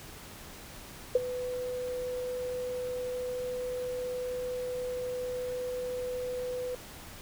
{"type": "tone with ADSR envelope", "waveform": "sine", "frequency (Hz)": 499.7, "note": "B4", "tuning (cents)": 20, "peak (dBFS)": -17, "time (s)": [1.15, 6.75], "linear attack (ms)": 5, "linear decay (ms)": 25, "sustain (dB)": -15, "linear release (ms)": 3, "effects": ["pink hiss -47 dBFS RMS until 7.21 s"]}